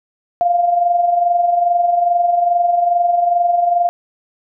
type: tone with amplitude modulation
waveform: sine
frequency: 698.5 Hz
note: F5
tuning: in tune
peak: -9 dBFS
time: 0.41-3.89 s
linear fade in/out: 0 ms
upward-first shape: sine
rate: 22.4 Hz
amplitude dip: 55%
effects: none